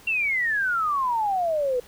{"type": "exponential sweep", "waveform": "sine", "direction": "down", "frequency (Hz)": [2758, 482.6], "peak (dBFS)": -21, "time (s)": [0.07, 1.8], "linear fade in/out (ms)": 5, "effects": ["pink hiss -50 dBFS RMS until 1.87 s"]}